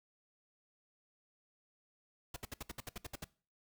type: noise bursts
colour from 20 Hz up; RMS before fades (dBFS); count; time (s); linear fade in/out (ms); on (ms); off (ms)
pink; -43; 11; 2.34-3.244; 5; 24; 64
effects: noise-tail reverb RT60 0.4 s tail -21 dB re dry